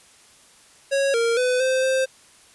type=tone with pitch steps; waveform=square; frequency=551 / 463.9 / 502 / 520 / 525 Hz; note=C#5 / A#4 / B4 / C5 / C5; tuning=-11 / -8 / +28 / -11 / +6 cents; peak=-19 dBFS; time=0.91-2.06 s; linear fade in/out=20 ms; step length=230 ms; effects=white hiss -52 dBFS RMS until 2.54 s + resampled to 24000 Hz